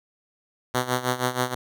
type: tone with tremolo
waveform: 5% pulse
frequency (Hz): 125.8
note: B2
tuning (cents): +32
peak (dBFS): -9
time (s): 0.74-1.55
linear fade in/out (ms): 10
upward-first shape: sine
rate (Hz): 6.3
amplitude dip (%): 80
effects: none